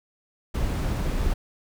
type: noise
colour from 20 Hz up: brown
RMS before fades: -25 dBFS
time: 0.54-1.34 s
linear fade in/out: 10 ms
effects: none